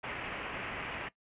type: low-pass noise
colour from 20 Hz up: white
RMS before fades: -40 dBFS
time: 0.03-1.09 s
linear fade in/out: 10 ms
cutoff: 2800 Hz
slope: 48 dB/octave
effects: noise-tail reverb RT60 0.1 s tail -18 dB re dry + resampled to 8000 Hz